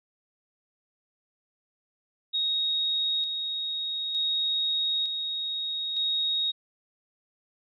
sine tone with tremolo, 3758 Hz, A#7, 13 cents sharp, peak -24 dBFS, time 2.33-6.52 s, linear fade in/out 20 ms, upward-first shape square, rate 0.55 Hz, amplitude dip 40%, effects none

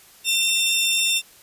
sawtooth tone pair together, 2714 / 3602 Hz, E7 / A7, +50 / +40 cents, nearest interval perfect fourth, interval 490 cents, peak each -18 dBFS, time 0.24-1.22 s, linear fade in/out 50 ms, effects white hiss -50 dBFS RMS until 1.42 s + resampled to 32000 Hz

